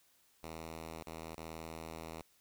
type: tone with dropouts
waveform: 5% pulse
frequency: 81 Hz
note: E2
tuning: 30 cents flat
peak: -33 dBFS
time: 0.43-2.22 s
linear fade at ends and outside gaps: 5 ms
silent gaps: 1.03-1.068 / 1.354-1.376 s
effects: white hiss -70 dBFS RMS until 2.4 s